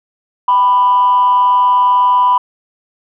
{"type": "tone with amplitude modulation", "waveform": "sine", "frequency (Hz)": 992, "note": "B5", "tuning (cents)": 7, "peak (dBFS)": -4, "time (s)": [0.48, 2.38], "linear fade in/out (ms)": 5, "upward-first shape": "sine", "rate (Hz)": 206, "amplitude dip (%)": 50, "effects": ["tanh soft clip ceiling -3 dBFS"]}